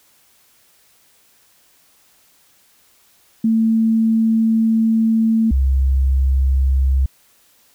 sine tone pair in turn, 223.9 / 66.57 Hz, A3 / C2, +30 / +31 cents, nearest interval octave + major sixth, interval 2099 cents, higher first, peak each -12 dBFS, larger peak neither, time 3.44-5.51 / 5.51-7.06 s, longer first, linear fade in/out 5 ms, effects white hiss -55 dBFS RMS until 7.74 s

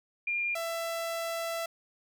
sine / sawtooth tone pair in turn, 2403 / 666.4 Hz, D7 / E5, +39 / +19 cents, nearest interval octave + minor seventh, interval 2220 cents, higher first, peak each -28 dBFS, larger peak neither, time 0.27-0.55 / 0.55-1.66 s, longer second, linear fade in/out 5 ms, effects none

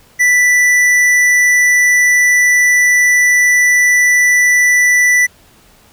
sine tone with tanh clipping, 1975.5 Hz, B6, in tune, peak -9 dBFS, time 0.19-5.27 s, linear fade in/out 20 ms, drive 13 dB, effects pink hiss -47 dBFS RMS until 5.92 s

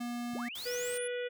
square tone, 240 Hz, B3, 49 cents flat, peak -36 dBFS, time 0-0.49 s, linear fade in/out 10 ms
sine linear sweep, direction up, 49 to 10548 Hz, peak -40 dBFS, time 0.33-1.08 s, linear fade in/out 10 ms
white noise, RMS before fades -46 dBFS, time 0.55-0.98 s, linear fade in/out 5 ms
harmonic tone, 489.7 Hz, B4, 15 cents flat, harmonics 1 / 3 / 4 / 5 / 6 / 7, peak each -34 / -44 / -46 / -48 / -50 / -51 dBFS, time 0.65-1.29 s, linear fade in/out 20 ms
effects none

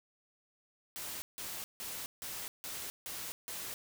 white noise bursts, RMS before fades -42 dBFS, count 7, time 0.96-3.74 s, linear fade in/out 0 ms, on 260 ms, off 160 ms, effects none

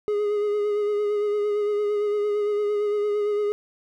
triangle tone with vibrato, 415.3 Hz, G#4, in tune, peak -19 dBFS, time 0.08-3.52 s, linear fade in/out 0 ms, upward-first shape sine, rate 8.8 Hz, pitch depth 25 cents each way, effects none

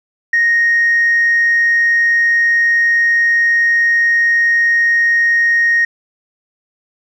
sine tone, 1864.7 Hz, A#6, in tune, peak -8 dBFS, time 0.33-5.85 s, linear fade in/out 5 ms, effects tanh soft clip ceiling -6 dBFS + 8-bit

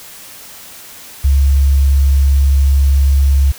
sine tone with quantisation, 68.9 Hz, C#2, 10 cents flat, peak -7 dBFS, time 1.24-3.52 s, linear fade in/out 10 ms, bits 6, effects white hiss -35 dBFS RMS until 3.58 s

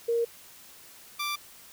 sine / 15% pulse tone pair in turn, 466.7 / 1176 Hz, A#4 / D6, +2 / +2 cents, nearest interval octave + major third, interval 1600 cents, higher second, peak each -23 dBFS, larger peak neither, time 0.08-0.25 / 1.19-1.36 s, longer neither, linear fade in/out 10 ms, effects white hiss -51 dBFS RMS until 1.72 s

